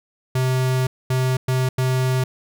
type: tone bursts at uneven times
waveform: square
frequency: 129.2 Hz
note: C3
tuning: 21 cents flat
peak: -18 dBFS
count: 4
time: 0.35-0.87 / 1.1-1.37 / 1.48-1.69 / 1.78-2.24 s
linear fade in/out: 5 ms
effects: none